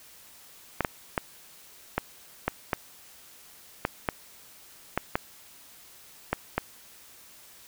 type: clicks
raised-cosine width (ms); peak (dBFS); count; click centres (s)
0.5; -9; 12; 0.807 / 0.848 / 1.178 / 1.98 / 2.48 / 2.732 / 3.851 / 4.088 / 4.976 / 5.155 / 6.33 / 6.58
effects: white hiss -52 dBFS RMS until 7.67 s